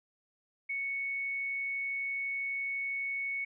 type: tone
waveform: sine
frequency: 2217 Hz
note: C#7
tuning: in tune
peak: -32 dBFS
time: 0.69-3.45 s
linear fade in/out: 10 ms
effects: none